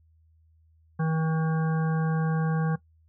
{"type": "harmonic tone", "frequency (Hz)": 160, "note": "D#3", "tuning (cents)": 49, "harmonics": [1, 3, 5, 7, 9, 10], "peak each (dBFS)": [-23, -36, -37, -39, -43, -41], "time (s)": [0.99, 2.76], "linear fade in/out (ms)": 10, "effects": ["noise-tail reverb RT60 0.1 s tail -18 dB re dry", "added 80 Hz sine -58 dBFS peak until 3.08 s"]}